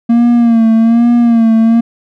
triangle tone with vibrato, 231.2 Hz, A#3, 14 cents flat, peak -3 dBFS, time 0.09-1.81 s, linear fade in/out 10 ms, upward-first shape sine, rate 1.2 Hz, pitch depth 56 cents each way, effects none

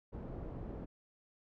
pink low-pass noise, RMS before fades -44 dBFS, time 0.12-0.86 s, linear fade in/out 20 ms, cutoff 540 Hz, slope 12 dB/octave, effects none

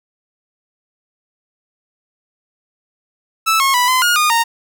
sawtooth tone with pitch steps, 1313 / 1086 / 986 / 1024 / 1431 / 1223 / 925 Hz, E6 / C#6 / B5 / C6 / F6 / D#6 / A#5, -7 / -36 / -3 / -38 / +42 / -30 / -14 cents, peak -8 dBFS, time 3.46-4.44 s, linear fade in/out 20 ms, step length 140 ms, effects none

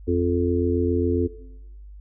harmonic tone, 87.31 Hz, F2, in tune, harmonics 1 / 3 / 4 / 5, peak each -24 / -24 / -24 / -24 dBFS, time 0.07-1.28 s, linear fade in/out 20 ms, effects noise-tail reverb RT60 0.9 s tail -17 dB re dry + added 50 Hz sine -39 dBFS peak until 2 s

